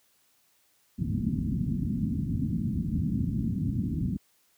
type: low-pass noise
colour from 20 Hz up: white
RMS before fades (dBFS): -28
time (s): 0.98-4.17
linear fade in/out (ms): 10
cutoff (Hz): 260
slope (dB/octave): 48
effects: white hiss -67 dBFS RMS until 4.57 s + high-pass 60 Hz 12 dB/octave